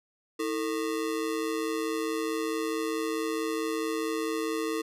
square ring-modulated tone, 384.8 Hz, G4, 32 cents flat, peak -26 dBFS, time 0.39-4.82 s, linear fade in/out 10 ms, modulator 62.3 Hz, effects resampled to 32000 Hz

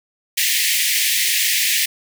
pink high-pass noise, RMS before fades -18 dBFS, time 0.37-1.86 s, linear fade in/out 10 ms, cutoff 1800 Hz, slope 96 dB/octave, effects none

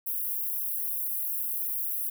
white high-pass noise, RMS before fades -31 dBFS, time 0.06-2.1 s, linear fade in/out 10 ms, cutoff 11000 Hz, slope 48 dB/octave, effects none

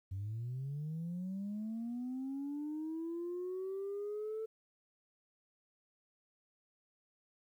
sine linear sweep, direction up, 92.5 to 444.9 Hz, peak -36 dBFS, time 0.11-4.46 s, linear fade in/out 10 ms, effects tanh soft clip ceiling -35 dBFS + 12-bit

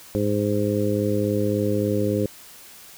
harmonic tone, 103.5 Hz, G#2, 5 cents flat, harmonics 1 / 2 / 3 / 4 / 5, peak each -26 / -26 / -26 / -26 / -26 dBFS, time 0.15-2.26 s, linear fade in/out 0 ms, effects white hiss -45 dBFS RMS until 2.97 s

